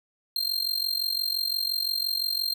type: tone with amplitude modulation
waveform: 45% pulse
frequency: 4186 Hz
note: C8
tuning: in tune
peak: -21 dBFS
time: 0.36-2.54 s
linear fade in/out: 2 ms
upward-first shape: sine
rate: 45.8 Hz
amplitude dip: 85%
effects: none